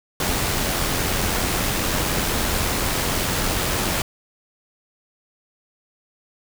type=noise with amplitude modulation; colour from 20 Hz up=pink; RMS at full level=-21 dBFS; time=0.2-4.02 s; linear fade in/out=2 ms; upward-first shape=sine; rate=89.8 Hz; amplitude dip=30%; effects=none